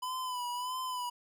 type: tone with vibrato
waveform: square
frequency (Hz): 999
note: B5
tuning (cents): +20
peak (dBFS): -35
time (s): 0.02-1.1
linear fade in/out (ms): 10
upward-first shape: sine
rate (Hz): 1.6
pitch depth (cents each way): 50
effects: none